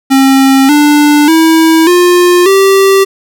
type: tone with pitch steps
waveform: square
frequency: 268.9 / 294.9 / 323.5 / 354.8 / 389.2 Hz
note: C4 / D4 / E4 / F4 / G4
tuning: +47 / +7 / -32 / +27 / -12 cents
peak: -4 dBFS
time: 0.1-3.05 s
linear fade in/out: 20 ms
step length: 590 ms
effects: none